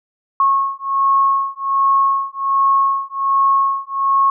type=beating tone pair; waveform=sine; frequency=1093 / 1094.3 Hz; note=C#6 / C#6; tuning=-25 / -23 cents; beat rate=1.3 Hz; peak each=-16 dBFS; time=0.4-4.3 s; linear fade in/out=2 ms; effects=none